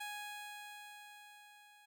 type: tone with level ramp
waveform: 15% pulse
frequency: 830.6 Hz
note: G#5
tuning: in tune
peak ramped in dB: -35 to -55 dBFS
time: 0-1.86 s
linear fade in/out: 10 ms
effects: none